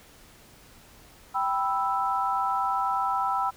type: chord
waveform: sine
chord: E minor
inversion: first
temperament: equal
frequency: 784 / 987.8 / 1318.5 Hz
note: G5 / B5 / E6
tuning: 0 / 0 / 0 cents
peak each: -28 dBFS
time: 1.34-3.51 s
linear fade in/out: 20 ms
effects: pink hiss -53 dBFS RMS until 3.56 s